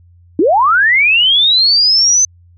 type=linear sweep; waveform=sine; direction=up; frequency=277.2 to 6200 Hz; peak=-7 dBFS; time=0.39-2.25 s; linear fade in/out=2 ms; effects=added 87 Hz sine -42 dBFS peak until 2.57 s